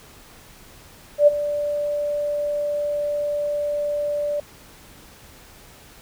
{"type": "tone with ADSR envelope", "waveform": "sine", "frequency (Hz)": 586, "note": "D5", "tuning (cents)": -4, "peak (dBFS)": -7, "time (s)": [1.18, 4.4], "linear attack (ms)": 92, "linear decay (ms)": 20, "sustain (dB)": -14, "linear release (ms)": 3, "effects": ["pink hiss -47 dBFS RMS until 6.01 s"]}